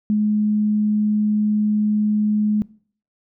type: tone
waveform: sine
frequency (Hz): 211.1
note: G#3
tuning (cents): +29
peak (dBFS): -15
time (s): 0.1-2.62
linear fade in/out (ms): 0
effects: noise-tail reverb RT60 0.5 s tail -22 dB re dry